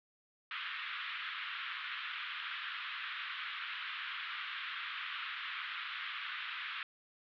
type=band-pass noise; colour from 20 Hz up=pink; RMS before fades=-42 dBFS; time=0.51-6.83 s; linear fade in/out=2 ms; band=1200 to 3600 Hz; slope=48 dB/octave; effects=none